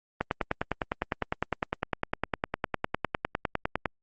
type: click train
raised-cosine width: 0.5 ms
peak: -11 dBFS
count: 37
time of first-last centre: 0.21-3.857 s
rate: 9.87 Hz
effects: Opus 24 kbps